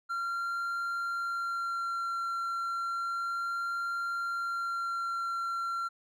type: tone with vibrato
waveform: triangle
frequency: 1375 Hz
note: F6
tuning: 27 cents flat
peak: -29 dBFS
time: 0.09-5.89 s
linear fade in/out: 20 ms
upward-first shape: sine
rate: 0.32 Hz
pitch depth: 10 cents each way
effects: none